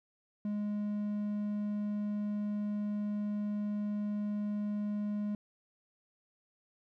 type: tone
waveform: triangle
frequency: 207.7 Hz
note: G#3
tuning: in tune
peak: -30 dBFS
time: 0.45-5.35 s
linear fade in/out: 2 ms
effects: none